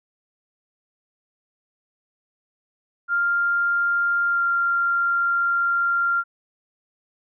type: tone with pitch glide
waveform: sine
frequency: 1397 to 1387.4 Hz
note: F6 to F6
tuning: 0 to -12 cents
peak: -18 dBFS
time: 3.08-6.24 s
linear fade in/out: 50 ms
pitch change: -12 cents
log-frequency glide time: 4.28-4.42 s
effects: none